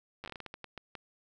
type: slowing click train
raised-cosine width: 0.3 ms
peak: -26 dBFS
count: 13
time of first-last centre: 0.24-0.953 s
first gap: 9 ms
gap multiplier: 1.31
effects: none